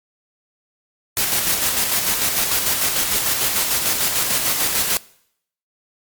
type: noise with tremolo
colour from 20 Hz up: white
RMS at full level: -18 dBFS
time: 1.17-4.97 s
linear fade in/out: 0 ms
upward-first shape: square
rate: 6.7 Hz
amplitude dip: 35%
effects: noise-tail reverb RT60 0.7 s tail -22 dB re dry + MP3 96 kbps